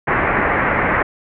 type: low-pass noise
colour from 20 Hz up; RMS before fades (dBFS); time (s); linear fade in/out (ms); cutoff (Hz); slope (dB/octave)
white; -17; 0.07-1.03; 10; 2100; 48
effects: none